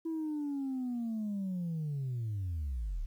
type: linear sweep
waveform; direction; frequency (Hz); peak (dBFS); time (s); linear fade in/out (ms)
sine; down; 329.6 to 32.7; -31; 0.05-3.06; 10
effects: tanh soft clip ceiling -31 dBFS + 11-bit